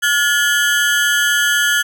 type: ring-modulated tone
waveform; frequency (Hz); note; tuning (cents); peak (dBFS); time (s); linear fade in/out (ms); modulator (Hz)
35% pulse; 1568; G6; 0; -8; 0.02-1.83; 20; 138
effects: none